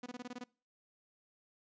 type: tone bursts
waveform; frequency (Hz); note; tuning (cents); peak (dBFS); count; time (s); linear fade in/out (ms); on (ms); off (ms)
sawtooth; 246.9; B3; 0; -38; 8; 0.03-0.44; 5; 32; 22
effects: noise-tail reverb RT60 0.4 s tail -25 dB re dry + resampled to 16000 Hz